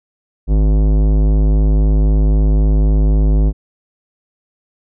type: tone with tanh clipping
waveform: sine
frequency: 51.91 Hz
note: G#1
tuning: in tune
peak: -11 dBFS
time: 0.47-3.53 s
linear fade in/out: 50 ms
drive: 17 dB
effects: none